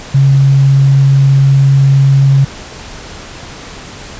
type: tone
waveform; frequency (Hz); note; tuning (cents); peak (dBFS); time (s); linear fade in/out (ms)
sine; 136.9; C#3; -21; -4; 0.14-2.45; 10
effects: pink hiss -29 dBFS RMS until 4.19 s + resampled to 16000 Hz